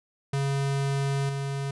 square tone with level steps, 138.5 Hz, C#3, 1 cent flat, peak -25 / -29 dBFS, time 0.33-1.71 s, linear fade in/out 5 ms, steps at 1.29 s, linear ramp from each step 2 ms, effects resampled to 24000 Hz

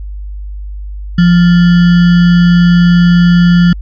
sine tone with sample-and-hold, 174.61 Hz, F3, in tune, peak -3 dBFS, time 1.18-3.73 s, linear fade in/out 5 ms, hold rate 1575 Hz, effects added 50 Hz sine -20 dBFS peak until 3.81 s + resampled to 11025 Hz

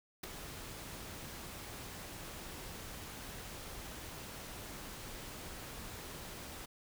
pink noise with ADSR envelope, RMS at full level -37 dBFS, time 0.23-6.66 s, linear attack 9 ms, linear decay 5 ms, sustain -10 dB, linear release 12 ms, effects none

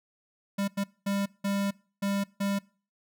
square tone bursts at uneven times, 199.1 Hz, G3, 27 cents sharp, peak -27 dBFS, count 6, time 0.58-0.68 / 0.77-0.84 / 1.06-1.26 / 1.44-1.71 / 2.02-2.24 / 2.4-2.59 s, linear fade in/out 10 ms, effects noise-tail reverb RT60 0.4 s tail -23 dB re dry

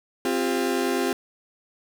35% pulse chord, C suspended fourth, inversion none, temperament equal with one note detuned, 261.6 / 349.2 / 399.1 Hz, C4 / F4 / G4, 0 / 0 / +31 cents, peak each -25 dBFS, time 0.25-1.13 s, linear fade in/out 2 ms, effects none

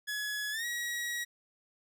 sawtooth tone with pitch glide, 1692 to 1910.2 Hz, G#6 to A#6, +32 to +42 cents, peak -30 dBFS, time 0.07-1.25 s, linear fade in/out 20 ms, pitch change +210 cents, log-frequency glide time 0.51-0.65 s, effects none

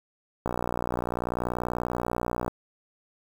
click train, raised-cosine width 1 ms, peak -14 dBFS, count 123, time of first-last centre 0.46-2.48 s, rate 60.4 Hz, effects 7-bit

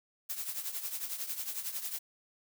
blue noise with tremolo, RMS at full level -35 dBFS, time 0.29-1.99 s, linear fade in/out 10 ms, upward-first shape triangle, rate 11 Hz, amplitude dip 75%, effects none

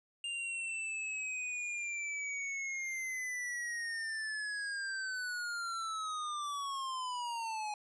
square linear sweep, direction down, 2807 to 830.6 Hz, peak -37 dBFS, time 0.24-7.74 s, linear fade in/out 2 ms, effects resampled to 22050 Hz

